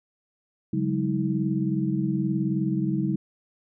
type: tone cluster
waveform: sine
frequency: 140 / 183.5 / 202.5 / 319.7 Hz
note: C#3 / F#3 / G#3 / D#4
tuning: +18 / -14 / -43 / +47 cents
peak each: -28 dBFS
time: 0.73-3.16 s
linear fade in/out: 5 ms
effects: none